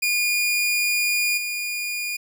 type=tone with level steps; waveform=sawtooth; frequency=2432 Hz; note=D#7; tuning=40 cents flat; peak=-16 / -22 dBFS; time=0.02-2.17 s; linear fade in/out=10 ms; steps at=1.37 s; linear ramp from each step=10 ms; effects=none